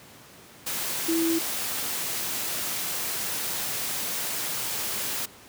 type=tone in noise; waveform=sine; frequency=329.6 Hz; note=E4; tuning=in tune; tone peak=-22 dBFS; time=1.08-1.39 s; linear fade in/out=10 ms; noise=white; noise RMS=-30 dBFS; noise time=0.66-5.26 s; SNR=+5 dB; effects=pink hiss -49 dBFS RMS until 5.48 s + high-pass 100 Hz 12 dB/octave